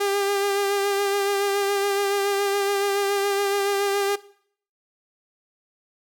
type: tone with vibrato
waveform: sawtooth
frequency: 400 Hz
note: G4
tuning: 35 cents sharp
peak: -17 dBFS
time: 0-4.16 s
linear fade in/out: 10 ms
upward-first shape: sine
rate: 7.1 Hz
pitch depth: 25 cents each way
effects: noise-tail reverb RT60 0.6 s tail -19 dB re dry

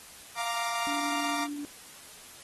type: chord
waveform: sawtooth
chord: Bb major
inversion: second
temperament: equal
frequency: 698.5 / 932.3 / 1174.7 Hz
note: F5 / Bb5 / D6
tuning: 0 / 0 / 0 cents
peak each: -31 dBFS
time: 0.35-1.48 s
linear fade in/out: 50 ms
type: tone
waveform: sine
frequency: 290 Hz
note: D4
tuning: 22 cents flat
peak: -34 dBFS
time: 0.87-1.65 s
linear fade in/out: 0 ms
effects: white hiss -49 dBFS RMS until 2.43 s + AAC 32 kbps

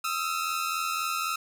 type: tone pair together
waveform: sawtooth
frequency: 1265.2 / 1349 Hz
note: D#6 / E6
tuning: +29 / +40 cents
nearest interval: minor second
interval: 111 cents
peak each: -27 dBFS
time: 0.04-1.36 s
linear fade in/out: 5 ms
effects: none

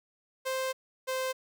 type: tone pair in turn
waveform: sawtooth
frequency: 523.3 / 520 Hz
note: C5 / C5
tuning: 0 / -11 cents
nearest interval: unison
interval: 11 cents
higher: first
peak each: -26 dBFS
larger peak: neither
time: 0.45-0.73 / 1.07-1.33 s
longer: first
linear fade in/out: 20 ms
effects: none

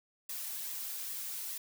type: noise with flanger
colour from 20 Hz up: blue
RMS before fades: -40 dBFS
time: 0.29-1.58 s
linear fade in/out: 5 ms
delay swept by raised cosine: 1.3 to 3.2 ms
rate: 2.4 Hz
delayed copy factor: -0.5
effects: none

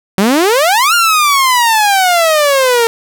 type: exponential two-way sweep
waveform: sawtooth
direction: up then down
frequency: 183.8 to 1423 to 453.3 Hz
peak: -4 dBFS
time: 0.18-2.87 s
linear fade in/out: 0 ms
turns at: 0.94 s
effects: none

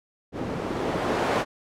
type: noise with low-pass filter sweep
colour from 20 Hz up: blue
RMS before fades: -27 dBFS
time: 0.32-1.45 s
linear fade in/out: 50 ms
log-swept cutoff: 290 to 750 Hz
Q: 0.77
effects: none

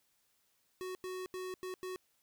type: tone bursts at uneven times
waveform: square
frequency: 370 Hz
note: F#4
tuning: in tune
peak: -40 dBFS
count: 5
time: 0.81-0.95 / 1.04-1.26 / 1.34-1.54 / 1.63-1.74 / 1.83-1.96 s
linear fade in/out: 0 ms
effects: white hiss -75 dBFS RMS until 2.22 s

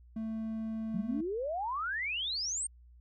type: tone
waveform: triangle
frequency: 221.6 Hz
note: A3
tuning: 13 cents sharp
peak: -32 dBFS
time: 0.16-1.21 s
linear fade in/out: 5 ms
type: exponential sweep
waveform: sine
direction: up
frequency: 172.3 to 8910 Hz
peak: -32 dBFS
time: 0.94-2.67 s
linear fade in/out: 5 ms
effects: added 60 Hz sine -54 dBFS peak until 3 s

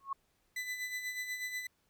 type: tone with exponential growth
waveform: sine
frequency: 1095 Hz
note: C#6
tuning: 22 cents flat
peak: -30 dBFS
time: 0-0.13 s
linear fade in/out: 5 ms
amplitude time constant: 27 ms
type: tone with tremolo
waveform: 40% pulse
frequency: 2000 Hz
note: B6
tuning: 21 cents sharp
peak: -34 dBFS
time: 0.56-1.67 s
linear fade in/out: 5 ms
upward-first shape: sine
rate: 8.2 Hz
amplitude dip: 55%
effects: pink hiss -75 dBFS RMS until 1.89 s

